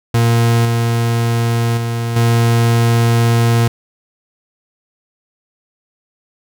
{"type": "tone with level steps", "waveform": "40% pulse", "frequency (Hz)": 116.7, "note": "A#2", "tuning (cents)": 2, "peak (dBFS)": [-9, -12, -16, -9], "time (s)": [0.14, 3.68], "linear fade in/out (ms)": 5, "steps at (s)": [0.65, 1.77, 2.16], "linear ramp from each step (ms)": 5, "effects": []}